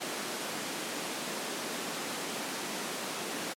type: high-pass noise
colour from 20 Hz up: pink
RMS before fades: -36 dBFS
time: 0-3.54 s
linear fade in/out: 20 ms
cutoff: 200 Hz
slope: 24 dB/octave
effects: low-pass 11000 Hz 12 dB/octave + MP3 96 kbps